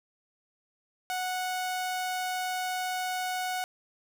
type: tone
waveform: sawtooth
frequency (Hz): 737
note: F#5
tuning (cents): -7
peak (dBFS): -26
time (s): 1.1-3.64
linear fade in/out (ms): 0
effects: none